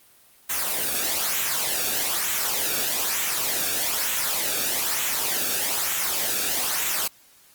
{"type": "noise with flanger", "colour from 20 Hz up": "white", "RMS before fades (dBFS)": -25, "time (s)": [0.49, 7.08], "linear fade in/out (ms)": 10, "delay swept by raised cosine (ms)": [0.2, 1], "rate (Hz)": 1.1, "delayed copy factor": -0.55, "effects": ["white hiss -55 dBFS RMS until 7.54 s", "Opus 32 kbps"]}